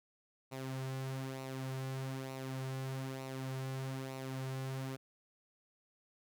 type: tone with flanger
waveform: sawtooth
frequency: 132.4 Hz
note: C3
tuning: 21 cents sharp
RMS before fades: -41 dBFS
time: 0.51-4.97 s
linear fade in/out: 20 ms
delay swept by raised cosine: 0.6 to 4.4 ms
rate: 1.1 Hz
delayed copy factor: -0.55
effects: none